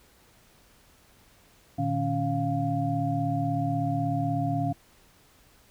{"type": "tone cluster", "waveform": "sine", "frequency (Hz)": [116.3, 152.6, 277, 698], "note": ["A#2", "D#3", "C#4", "F5"], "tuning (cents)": [-4, -33, -1, -1], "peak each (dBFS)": -30, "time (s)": [1.78, 4.73], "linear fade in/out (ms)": 10, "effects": ["pink hiss -59 dBFS RMS until 5.7 s"]}